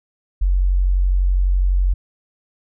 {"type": "tone", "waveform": "sine", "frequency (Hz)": 45.99, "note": "F#1", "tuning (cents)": -10, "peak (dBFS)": -13, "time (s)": [0.41, 1.94], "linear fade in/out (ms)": 10, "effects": []}